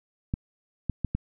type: clicks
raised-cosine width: 5 ms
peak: -14 dBFS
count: 4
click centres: 0.339 / 0.897 / 1.047 / 1.15 s
effects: none